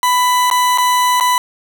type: tone with dropouts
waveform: 40% pulse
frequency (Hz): 994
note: B5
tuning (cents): +11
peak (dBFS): -10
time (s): 0.03-1.38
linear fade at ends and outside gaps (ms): 1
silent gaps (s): 0.501-0.512 / 0.776-0.783 / 1.2-1.208
effects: none